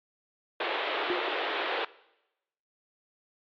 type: band-pass noise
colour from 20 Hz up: pink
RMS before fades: -31 dBFS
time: 0.6-1.85 s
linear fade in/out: 5 ms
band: 350 to 3700 Hz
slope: 48 dB/octave
type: tone with exponential decay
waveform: sine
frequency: 357.2 Hz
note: F4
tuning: 39 cents sharp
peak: -24 dBFS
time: 1.1-1.33 s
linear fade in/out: 2 ms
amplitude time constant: 50 ms
effects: noise-tail reverb RT60 0.9 s tail -20 dB re dry + MP3 64 kbps